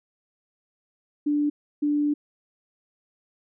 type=tone bursts at uneven times; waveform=sine; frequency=293.7 Hz; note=D4; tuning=in tune; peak=-20 dBFS; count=2; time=1.26-1.5 / 1.82-2.14 s; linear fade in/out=10 ms; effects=none